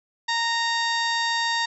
harmonic tone, 927 Hz, A#5, 10 cents flat, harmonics 1 / 2 / 3 / 4 / 5 / 6 / 7 / 8, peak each -26 / -26 / -37 / -29 / -31 / -37 / -41 / -40 dBFS, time 0.28-1.66 s, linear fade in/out 10 ms, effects none

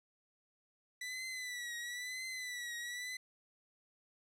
sawtooth tone with vibrato, 1975.5 Hz, B6, in tune, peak -37 dBFS, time 1.01-3.17 s, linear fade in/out 5 ms, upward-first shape triangle, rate 1 Hz, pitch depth 79 cents each way, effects low-pass 11000 Hz 12 dB/octave

